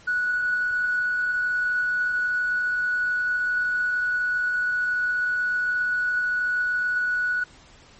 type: tone with tanh clipping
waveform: triangle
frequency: 1471 Hz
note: F#6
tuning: 11 cents flat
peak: -21 dBFS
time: 0.07-7.44 s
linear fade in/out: 10 ms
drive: 4 dB
effects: pink hiss -51 dBFS RMS until 7.99 s + MP3 32 kbps